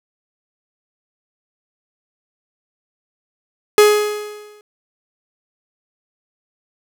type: tone with exponential decay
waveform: 45% pulse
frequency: 419.3 Hz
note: G#4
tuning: 17 cents sharp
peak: -5 dBFS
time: 3.78-4.61 s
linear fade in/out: 1 ms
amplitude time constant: 180 ms
effects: none